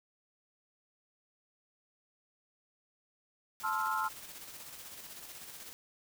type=noise with tremolo; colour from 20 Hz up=white; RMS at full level=-47 dBFS; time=3.6-5.73 s; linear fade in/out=0 ms; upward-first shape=square; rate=16 Hz; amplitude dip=35%
type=chord; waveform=sine; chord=F major seventh; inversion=first; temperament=just; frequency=873.1 / 1047.7 / 1309.6 / 1396.9 Hz; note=A5 / C6 / E6 / F6; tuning=-14 / +2 / -12 / 0 cents; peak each=-36 dBFS; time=3.63-4.09 s; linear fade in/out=20 ms
effects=none